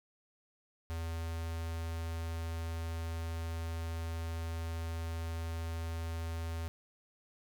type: tone with notch filter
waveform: square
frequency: 82.41 Hz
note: E2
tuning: in tune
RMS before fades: -38 dBFS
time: 0.9-6.68 s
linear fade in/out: 0 ms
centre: 300 Hz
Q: 1.6
effects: none